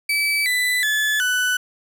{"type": "tone with pitch steps", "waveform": "35% pulse", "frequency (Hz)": [2302, 1992.5, 1724.6, 1492.7], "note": ["D7", "B6", "A6", "F#6"], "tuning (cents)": [-35, 15, -35, 15], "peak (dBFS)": -16, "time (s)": [0.09, 1.57], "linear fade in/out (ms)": 5, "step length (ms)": 370, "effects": []}